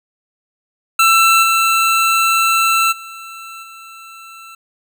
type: tone with level steps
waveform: 25% pulse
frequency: 1337 Hz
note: E6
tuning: 24 cents sharp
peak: -5 / -8 / -27 / -31 dBFS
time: 0.99-4.55 s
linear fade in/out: 5 ms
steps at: 1.42 / 2.91 / 3.62 s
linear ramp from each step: 20 ms
effects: none